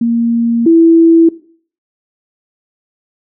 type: tone pair in turn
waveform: sine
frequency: 233.1 / 330.5 Hz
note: A#3 / E4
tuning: 0 / +5 cents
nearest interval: tritone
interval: 605 cents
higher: second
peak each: -9 / -3 dBFS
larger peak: second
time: 0.01-0.66 / 0.66-1.29 s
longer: first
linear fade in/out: 5 ms
effects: noise-tail reverb RT60 0.5 s tail -19 dB re dry